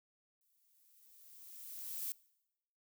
violet noise with exponential growth, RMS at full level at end -39 dBFS, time 0.41-2.12 s, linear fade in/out 1 ms, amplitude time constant 370 ms, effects noise-tail reverb RT60 0.9 s tail -23 dB re dry

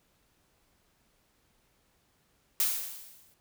blue noise with exponential decay, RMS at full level -25 dBFS, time 2.6-3.34 s, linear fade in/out 1 ms, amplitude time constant 160 ms, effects pink hiss -70 dBFS RMS until 3.4 s

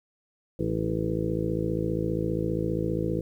harmonic tone with a mistuned harmonic, 55 Hz, A1, in tune, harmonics 1 / 2 / 3 / 4 / 5 / 6 / 7 / 8 / 9, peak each -37 / -33 / -31 / -37 / -40 / -31 / -36 / -34 / -34 dBFS, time 0.59-3.21 s, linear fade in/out 5 ms, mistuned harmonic 5, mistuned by +31 cents, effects 10-bit

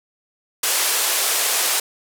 white band-pass noise, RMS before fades -20 dBFS, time 0.63-1.8 s, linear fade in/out 5 ms, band 400 to 13000 Hz, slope 24 dB/octave, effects none

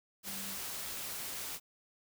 sine tone in noise, 196 Hz, G3, in tune, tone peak -49 dBFS, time 0.24-0.58 s, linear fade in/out 50 ms, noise white, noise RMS -41 dBFS, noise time 0.23-1.6 s, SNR -11 dB, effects none

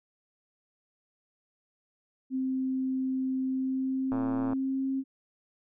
sine tone with pitch glide, 261.6 to 267.6 Hz, C4 to C4, 0 to +39 cents, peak -27 dBFS, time 2.3-5.04 s, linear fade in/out 50 ms, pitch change +39 cents, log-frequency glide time 3.45-4.9 s
click train, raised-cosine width 1 ms, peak -23 dBFS, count 48, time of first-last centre 4.12-4.532 s, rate 114 Hz
effects none

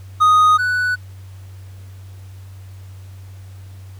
triangle tone pair in turn, 1244.5 / 1484.1 Hz, D#6 / F#6, 0 / +5 cents, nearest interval minor third, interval 305 cents, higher second, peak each -7 / -14 dBFS, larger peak first, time 0.2-0.58 / 0.58-0.96 s, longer neither, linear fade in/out 20 ms, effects added 95 Hz sine -34 dBFS peak until 3.99 s + pink hiss -51 dBFS RMS until 3.99 s

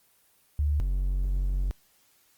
sine / triangle tone pair in turn, 73.42 / 46.32 Hz, D2 / F#1, 0 / +3 cents, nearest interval minor sixth, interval 797 cents, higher first, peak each -22 dBFS, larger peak neither, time 0.59-0.8 / 0.8-1.71 s, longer second, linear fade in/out 0 ms, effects white hiss -64 dBFS RMS until 2.37 s + Opus 24 kbps

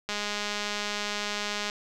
click train, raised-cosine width 0.2 ms, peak -14 dBFS, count 334, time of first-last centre 0.09-1.699 s, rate 207 Hz, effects none

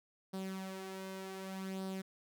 sawtooth tone with flanger, 190.6 Hz, G3, 48 cents flat, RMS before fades -43 dBFS, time 0.33-2.02 s, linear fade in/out 10 ms, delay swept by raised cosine 0.21 to 3.31 ms, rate 0.66 Hz, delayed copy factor +0.55, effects none

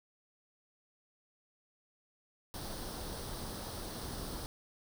pink noise with comb filter, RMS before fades -42 dBFS, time 2.54-4.46 s, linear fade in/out 0 ms, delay 0.21 ms, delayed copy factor +0.6, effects none

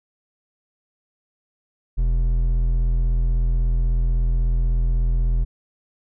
triangle tone with hard clipping, 41.85 Hz, E1, 27 cents sharp, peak -18 dBFS, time 1.97-5.45 s, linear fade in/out 20 ms, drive 10 dB, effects none

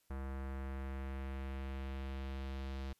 square tone with low-pass filter sweep, 67.2 Hz, C2, 47 cents sharp, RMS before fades -42 dBFS, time 0.1-2.93 s, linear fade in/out 5 ms, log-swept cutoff 1500 to 4300 Hz, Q 1.3, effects white hiss -75 dBFS RMS until 2.99 s + resampled to 32000 Hz

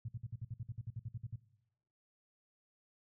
sine tone bursts, 114.9 Hz, A#2, 25 cents flat, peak -38 dBFS, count 15, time 0.05-1.359 s, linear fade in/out 5 ms, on 35 ms, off 56 ms, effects noise-tail reverb RT60 0.9 s tail -19 dB re dry

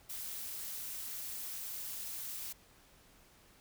blue noise with amplitude modulation, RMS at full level -40 dBFS, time 0.09-2.53 s, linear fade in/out 10 ms, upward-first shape sine, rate 246 Hz, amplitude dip 55%, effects pink hiss -63 dBFS RMS until 3.6 s

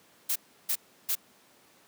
blue noise bursts, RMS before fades -28 dBFS, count 3, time 0.29-1.154 s, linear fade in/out 10 ms, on 68 ms, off 330 ms, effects pink hiss -60 dBFS RMS until 1.87 s + high-pass 200 Hz 12 dB/octave

